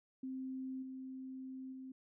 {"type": "tone with level steps", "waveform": "sine", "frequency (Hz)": 261.6, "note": "C4", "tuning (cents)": 0, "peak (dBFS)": [-40, -44, -46], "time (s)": [0.23, 1.92], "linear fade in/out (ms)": 5, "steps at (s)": [0.82, 1.72], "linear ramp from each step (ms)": 10, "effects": []}